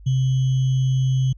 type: tone with sample-and-hold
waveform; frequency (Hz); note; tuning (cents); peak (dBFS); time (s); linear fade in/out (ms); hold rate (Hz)
sine; 130.81; C3; 0; -16; 0.06-1.33; 10; 3150
effects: added 50 Hz sine -40 dBFS peak until 1.37 s + resampled to 16000 Hz